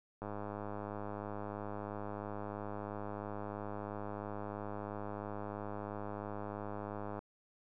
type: click train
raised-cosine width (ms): 1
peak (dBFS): -28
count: 719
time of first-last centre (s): 0.22-7.191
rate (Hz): 103
effects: none